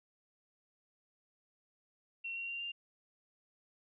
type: tone with pitch steps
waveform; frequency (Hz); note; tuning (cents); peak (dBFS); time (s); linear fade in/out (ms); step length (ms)
sine; 2725 / 2747 / 2769 / 2792; F7 / F7 / F7 / F7; -43 / -29 / -15 / -1; -38; 2.24-2.72; 10; 120
effects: none